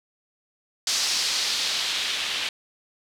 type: noise with low-pass filter sweep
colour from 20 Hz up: blue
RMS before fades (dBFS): -26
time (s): 0.87-2.49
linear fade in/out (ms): 2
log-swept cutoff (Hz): 5300 to 3100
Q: 1.8
effects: none